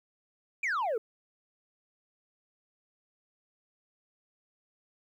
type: exponential sweep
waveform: sine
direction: down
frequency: 2466 to 415.3 Hz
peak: -25 dBFS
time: 0.63-0.98 s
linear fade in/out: 5 ms
effects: tanh soft clip ceiling -27 dBFS + 11-bit